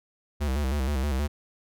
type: tone with vibrato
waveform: square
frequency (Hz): 69.3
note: C#2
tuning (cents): 0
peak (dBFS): -25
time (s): 0.4-1.28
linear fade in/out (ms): 20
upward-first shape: square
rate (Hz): 6.3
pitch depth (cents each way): 100
effects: none